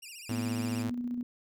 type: tone with vibrato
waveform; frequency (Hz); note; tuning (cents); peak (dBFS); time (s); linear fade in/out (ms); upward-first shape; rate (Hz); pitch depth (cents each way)
15% pulse; 2596; E7; -27; -37; 0.02-0.83; 10; sine; 15; 170
type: tone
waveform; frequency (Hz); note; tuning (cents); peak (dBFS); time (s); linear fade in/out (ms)
sawtooth; 110; A2; 0; -30; 0.29-0.9; 5
type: tone with tremolo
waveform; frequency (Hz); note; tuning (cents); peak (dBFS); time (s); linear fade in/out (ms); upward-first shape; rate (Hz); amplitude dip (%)
sine; 243.5; B3; -24; -30; 0.31-1.23; 2; square; 15; 35
effects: none